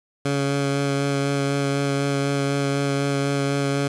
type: tone with vibrato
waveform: 15% pulse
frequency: 140 Hz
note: C#3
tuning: 18 cents sharp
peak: -14 dBFS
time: 0.25-3.88 s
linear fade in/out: 5 ms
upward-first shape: sine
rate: 4 Hz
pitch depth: 12 cents each way
effects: resampled to 22050 Hz + 7-bit